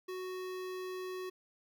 square tone with notch filter, 370 Hz, F#4, in tune, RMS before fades -41 dBFS, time 0.08-1.3 s, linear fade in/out 10 ms, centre 8200 Hz, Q 1.8, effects none

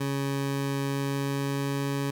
20% pulse tone with pitch glide, 138.59 to 139.63 Hz, C#3 to C#3, 0 to +13 cents, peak -22 dBFS, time 0-2.11 s, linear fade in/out 10 ms, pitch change +13 cents, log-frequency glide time 0.73-1.86 s, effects none

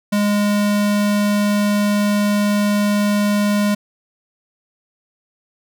square tone, 206 Hz, G#3, 14 cents flat, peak -15 dBFS, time 0.12-3.75 s, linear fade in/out 10 ms, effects none

